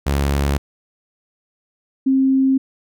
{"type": "tone pair in turn", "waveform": ["sawtooth", "sine"], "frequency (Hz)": [70.3, 266.3], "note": ["C#2", "C4"], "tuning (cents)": [25, 31], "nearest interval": "octave + major seventh", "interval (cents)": 2306, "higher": "second", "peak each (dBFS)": -12, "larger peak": "neither", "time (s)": [[0.06, 0.58], [2.06, 2.58]], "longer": "neither", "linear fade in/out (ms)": 10, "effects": []}